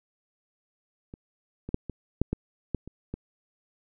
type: clicks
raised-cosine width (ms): 3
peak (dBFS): -28 / -23 / -11 / -21 / -9 / -14 / -14 / -28 / -20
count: 9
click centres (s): 1.139 / 1.69 / 1.744 / 1.897 / 2.216 / 2.33 / 2.747 / 2.876 / 3.14
effects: none